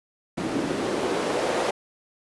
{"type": "noise with band-pass filter sweep", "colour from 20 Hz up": "white", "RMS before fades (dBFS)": -26, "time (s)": [0.37, 1.71], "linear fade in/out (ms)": 10, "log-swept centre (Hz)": [250, 550], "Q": 1.7, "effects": ["resampled to 24000 Hz"]}